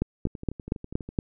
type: two click trains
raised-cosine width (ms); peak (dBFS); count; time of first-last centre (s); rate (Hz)
3; -11 / -24; 6 / 11; 0.02-1.188 / 0.27-1.09; 4.28 / 12.2
effects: none